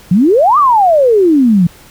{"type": "exponential two-way sweep", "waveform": "sine", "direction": "up then down", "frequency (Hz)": [164.81, 1231, 164.81], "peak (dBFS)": -5, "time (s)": [0.11, 1.67], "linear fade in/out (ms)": 5, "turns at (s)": 0.58, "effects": ["pink hiss -40 dBFS RMS until 1.9 s"]}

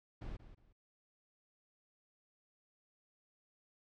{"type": "noise with echo", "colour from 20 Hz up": "brown", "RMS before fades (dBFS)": -44, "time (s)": [0.21, 0.37], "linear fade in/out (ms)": 10, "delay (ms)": 180, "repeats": 2, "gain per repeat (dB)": -12, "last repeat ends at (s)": 0.73, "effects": ["low-pass 4000 Hz 12 dB/octave"]}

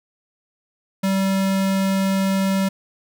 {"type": "tone", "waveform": "square", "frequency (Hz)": 193.2, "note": "G3", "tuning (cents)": -25, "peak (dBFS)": -18, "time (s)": [1.03, 2.69], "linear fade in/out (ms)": 10, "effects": []}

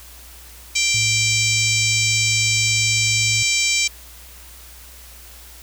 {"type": "harmonic tone", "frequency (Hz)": 784, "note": "G5", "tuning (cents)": 0, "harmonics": [3, 4, 5, 6, 7, 8, 9, 10], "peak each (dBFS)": [-20, -27, -27, -28, -25, -26, -25, -26], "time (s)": [0.75, 3.88], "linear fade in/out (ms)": 10}
{"type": "tone", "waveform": "sine", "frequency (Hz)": 109.8, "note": "A2", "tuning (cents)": -3, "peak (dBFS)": -25, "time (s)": [0.94, 3.43], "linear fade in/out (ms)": 5}
{"effects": ["added 60 Hz sine -43 dBFS peak until 5.62 s", "white hiss -43 dBFS RMS until 5.62 s"]}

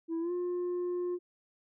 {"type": "tone with pitch glide", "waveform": "sine", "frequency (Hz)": [329.6, 355.3], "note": ["E4", "F4"], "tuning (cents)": [0, 30], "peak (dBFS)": -28, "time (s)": [0.08, 1.19], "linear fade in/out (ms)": 50, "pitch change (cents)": 130, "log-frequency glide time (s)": [0.2, 0.32], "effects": ["tanh soft clip ceiling -30 dBFS"]}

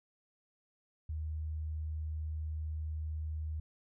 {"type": "tone", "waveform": "sine", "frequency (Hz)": 77.78, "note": "D#2", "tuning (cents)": 0, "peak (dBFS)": -35, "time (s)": [1.09, 3.6], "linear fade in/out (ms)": 5, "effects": []}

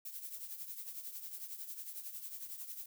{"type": "noise with tremolo", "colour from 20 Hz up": "violet", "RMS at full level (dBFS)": -43, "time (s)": [0.05, 2.86], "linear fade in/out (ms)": 5, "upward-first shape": "triangle", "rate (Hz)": 11, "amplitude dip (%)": 70, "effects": []}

